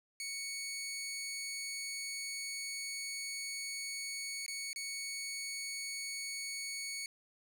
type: tone with dropouts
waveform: 15% pulse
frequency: 2225 Hz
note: C#7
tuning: 6 cents sharp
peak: -32 dBFS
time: 0.2-7.06 s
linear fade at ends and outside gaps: 1 ms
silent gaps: 4.463-4.48 / 4.731-4.76 s
effects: none